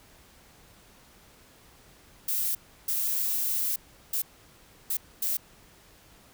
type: noise bursts at uneven times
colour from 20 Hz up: violet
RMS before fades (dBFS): -28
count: 5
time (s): 2.28-2.55 / 2.88-3.76 / 4.13-4.22 / 4.9-4.97 / 5.22-5.37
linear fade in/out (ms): 5
effects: pink hiss -56 dBFS RMS until 6.33 s